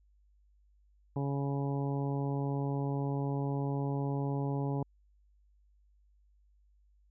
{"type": "harmonic tone", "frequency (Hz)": 139.7, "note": "C#3", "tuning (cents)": 14, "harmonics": [1, 2, 3, 4, 5, 6, 7], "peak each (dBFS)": [-32, -37, -40, -45, -47, -44, -48], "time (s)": [1.16, 4.83], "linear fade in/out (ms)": 2, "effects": ["added 50 Hz sine -63 dBFS peak until 7.1 s"]}